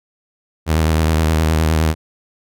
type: tone with vibrato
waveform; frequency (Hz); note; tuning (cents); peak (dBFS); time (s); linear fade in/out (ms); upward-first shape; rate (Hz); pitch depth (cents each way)
sawtooth; 79.3; D#2; +33; -9; 0.66-1.95; 50; sine; 9.6; 47
effects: none